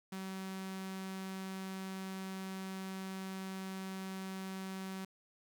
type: tone with notch filter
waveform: sawtooth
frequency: 190.3 Hz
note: F#3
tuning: 49 cents sharp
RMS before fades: -43 dBFS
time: 0.12-5.05 s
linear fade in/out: 5 ms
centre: 500 Hz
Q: 1.6
effects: 11-bit